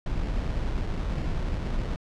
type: noise with sample-and-hold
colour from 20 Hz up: brown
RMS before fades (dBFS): -28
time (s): 0.06-1.96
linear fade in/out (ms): 2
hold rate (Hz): 2450
effects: low-pass 5000 Hz 12 dB/octave